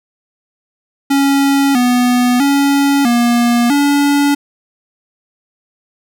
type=tone with pitch steps; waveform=square; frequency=277.6 / 246.5 / 280.4 / 238.3 / 285.5 Hz; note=C#4 / B3 / C#4 / A#3 / D4; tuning=+3 / -3 / +20 / +38 / -49 cents; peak=-10 dBFS; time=1.1-4.35 s; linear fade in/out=10 ms; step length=650 ms; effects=none